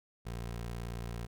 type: tone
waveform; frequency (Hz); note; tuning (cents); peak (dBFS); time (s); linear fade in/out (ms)
20% pulse; 58.27; A#1; 0; -33; 0.25-1.27; 20
effects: none